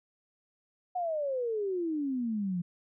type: exponential sweep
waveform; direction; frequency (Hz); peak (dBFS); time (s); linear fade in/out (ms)
sine; down; 740 to 170.2; -29; 0.95-2.62; 10
effects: none